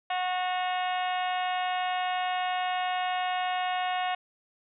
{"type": "harmonic tone with a mistuned harmonic", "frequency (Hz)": 365.7, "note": "F#4", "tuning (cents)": -20, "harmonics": [2, 3, 4, 5, 6, 7, 8, 9, 10], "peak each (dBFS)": [-28, -37, -40, -38, -40, -43, -39, -47, -47], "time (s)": [0.1, 4.15], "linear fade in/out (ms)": 5, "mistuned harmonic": 8, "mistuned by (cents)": -36, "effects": []}